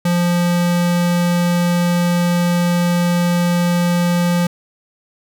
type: tone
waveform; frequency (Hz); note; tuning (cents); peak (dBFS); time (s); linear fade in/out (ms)
square; 174.61; F3; 0; -14; 0.05-4.47; 5
effects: none